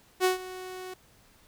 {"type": "tone with ADSR envelope", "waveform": "sawtooth", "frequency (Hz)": 370, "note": "F#4", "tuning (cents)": 0, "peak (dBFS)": -16, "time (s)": [0.2, 0.94], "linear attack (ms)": 46, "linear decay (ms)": 130, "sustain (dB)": -18, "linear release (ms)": 6, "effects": ["pink hiss -60 dBFS RMS until 1.47 s"]}